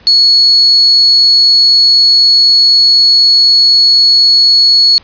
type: tone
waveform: sine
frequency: 4372 Hz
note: C#8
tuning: 25 cents flat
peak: -3 dBFS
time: 0.07-4.98 s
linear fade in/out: 0 ms
effects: pink hiss -41 dBFS RMS until 5.03 s + resampled to 11025 Hz